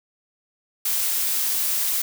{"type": "noise", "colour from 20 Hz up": "blue", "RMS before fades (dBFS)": -23, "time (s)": [0.85, 2.02], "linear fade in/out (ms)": 5, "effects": []}